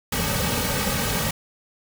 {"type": "noise with comb filter", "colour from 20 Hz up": "pink", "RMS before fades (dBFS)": -24, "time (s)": [0.12, 1.31], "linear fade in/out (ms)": 5, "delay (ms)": 2.9, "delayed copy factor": -0.8, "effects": []}